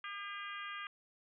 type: harmonic tone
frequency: 403.5 Hz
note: G#4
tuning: 50 cents flat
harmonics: 3 / 4 / 5 / 6 / 7 / 8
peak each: -45 / -47 / -49 / -51 / -52 / -53 dBFS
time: 0.04-0.87 s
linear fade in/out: 2 ms
effects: none